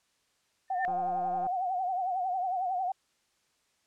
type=tone with exponential growth; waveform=sine; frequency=1797 Hz; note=A6; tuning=36 cents sharp; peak=-27 dBFS; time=0.68-0.85 s; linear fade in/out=0 ms; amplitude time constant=36 ms
type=tone with vibrato; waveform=sine; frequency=740 Hz; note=F#5; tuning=in tune; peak=-28 dBFS; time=0.7-2.92 s; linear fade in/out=5 ms; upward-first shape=triangle; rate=11 Hz; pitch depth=100 cents each way
type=click train; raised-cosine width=1 ms; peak=-30 dBFS; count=105; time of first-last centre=0.88-1.468 s; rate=177 Hz
effects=white hiss -72 dBFS RMS until 3.86 s + low-pass 8000 Hz 12 dB/octave